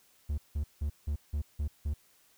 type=tone bursts; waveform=triangle; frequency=73.42 Hz; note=D2; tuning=in tune; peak=-27 dBFS; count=7; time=0.29-1.94 s; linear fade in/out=10 ms; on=90 ms; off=170 ms; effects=white hiss -65 dBFS RMS until 2.37 s